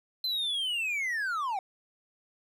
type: linear sweep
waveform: triangle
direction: down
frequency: 4109 to 733 Hz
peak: -27 dBFS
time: 0.24-1.59 s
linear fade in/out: 2 ms
effects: none